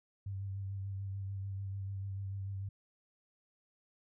sine tone with vibrato, 97.7 Hz, G2, 5 cents flat, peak -37 dBFS, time 0.26-2.69 s, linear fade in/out 5 ms, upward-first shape sine, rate 6.8 Hz, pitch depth 26 cents each way, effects none

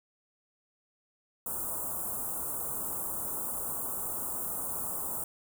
white band-stop noise, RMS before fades -35 dBFS, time 1.46-5.24 s, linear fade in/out 2 ms, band 1300 to 7900 Hz, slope 48 dB/octave, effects none

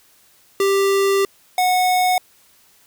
square tone pair in turn, 393.5 / 732.8 Hz, G4 / F#5, +7 / -17 cents, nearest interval major seventh, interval 1076 cents, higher second, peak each -15 / -15 dBFS, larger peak neither, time 0.6-1.25 / 1.58-2.18 s, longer first, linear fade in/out 2 ms, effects white hiss -54 dBFS RMS until 2.86 s

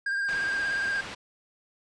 triangle tone with vibrato, 1602 Hz, G6, 37 cents sharp, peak -24 dBFS, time 0.06-1.01 s, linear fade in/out 5 ms, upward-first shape triangle, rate 17 Hz, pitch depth 38 cents each way
white low-pass noise, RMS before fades -40 dBFS, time 0.28-1.15 s, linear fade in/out 10 ms, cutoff 2900 Hz, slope 12 dB/octave
effects resampled to 22050 Hz

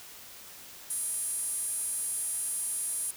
5% pulse tone with high-pass filter, 816 Hz, G#5, 31 cents flat, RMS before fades -33 dBFS, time 0.9-3.11 s, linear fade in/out 5 ms, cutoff 9900 Hz, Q 6.4, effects white hiss -48 dBFS RMS until 3.16 s

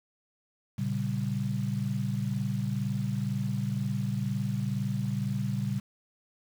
sine chord, G diminished, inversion first, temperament equal, 116.54 / 138.59 / 196 Hz, Bb2 / Db3 / G3, 0 / 0 / 0 cents, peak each -32 dBFS, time 0.78-5.8 s, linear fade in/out 10 ms, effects 8-bit

